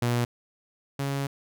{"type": "tone pair in turn", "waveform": "sawtooth", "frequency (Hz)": [120.4, 138.85], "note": ["B2", "C#3"], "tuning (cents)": [-44, 3], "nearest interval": "major second", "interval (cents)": 247, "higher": "second", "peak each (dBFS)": [-19, -23], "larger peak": "first", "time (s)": [[0.02, 0.25], [0.99, 1.27]], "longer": "second", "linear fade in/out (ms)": 5, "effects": []}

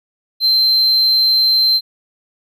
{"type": "tone", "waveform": "triangle", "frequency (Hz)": 4116, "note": "C8", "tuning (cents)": -29, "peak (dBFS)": -9, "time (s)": [0.4, 1.81], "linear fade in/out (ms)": 50, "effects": []}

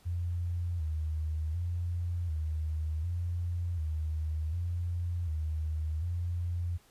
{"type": "tone with vibrato", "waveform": "sine", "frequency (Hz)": 82.41, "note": "E2", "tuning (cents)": 0, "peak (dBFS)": -30, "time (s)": [0.05, 6.78], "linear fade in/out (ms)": 20, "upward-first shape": "square", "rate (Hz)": 0.67, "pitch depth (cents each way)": 92, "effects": ["pink hiss -63 dBFS RMS until 6.9 s", "resampled to 32000 Hz"]}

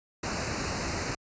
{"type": "band-stop noise", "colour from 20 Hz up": "pink", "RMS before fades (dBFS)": -31, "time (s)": [0.23, 1.15], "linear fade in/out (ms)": 5, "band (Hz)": [2800, 4000], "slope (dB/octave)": 96, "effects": ["high-pass 60 Hz 12 dB/octave", "resampled to 16000 Hz"]}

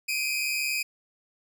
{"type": "tone pair together", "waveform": "sawtooth", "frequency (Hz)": [2368, 2509], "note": ["D7", "D#7"], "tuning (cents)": [14, 14], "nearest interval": "minor second", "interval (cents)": 100, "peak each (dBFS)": [-27, -25], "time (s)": [0.08, 0.83], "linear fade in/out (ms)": 10, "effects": []}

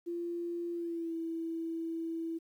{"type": "tone with pitch glide", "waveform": "sine", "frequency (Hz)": [343.7, 329.3], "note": ["F4", "E4"], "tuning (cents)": [-28, -2], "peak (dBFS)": -34, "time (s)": [0.06, 2.39], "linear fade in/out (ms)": 20, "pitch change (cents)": -74, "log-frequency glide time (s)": [0.73, 1.14], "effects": ["11-bit"]}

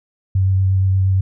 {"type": "tone with vibrato", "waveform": "sine", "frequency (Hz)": 95.2, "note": "F#2", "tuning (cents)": 50, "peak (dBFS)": -12, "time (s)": [0.35, 1.21], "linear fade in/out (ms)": 5, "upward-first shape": "sine", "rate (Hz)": 8.5, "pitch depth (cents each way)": 14, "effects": []}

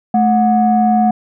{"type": "tone pair together", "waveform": "sine", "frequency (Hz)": [217.3, 731], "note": ["A3", "F#5"], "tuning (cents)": [-21, -21], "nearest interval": "octave + major sixth", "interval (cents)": 2100, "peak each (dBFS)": -11, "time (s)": [0.14, 1.11], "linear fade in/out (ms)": 5, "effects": ["tanh soft clip ceiling -3 dBFS"]}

